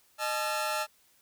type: tone cluster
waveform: sawtooth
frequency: 615 / 861 / 1352 Hz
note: D#5 / A5 / E6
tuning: -20 / -38 / +43 cents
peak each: -30 dBFS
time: 0.18-0.87 s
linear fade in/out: 50 ms
effects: white hiss -65 dBFS RMS until 1.21 s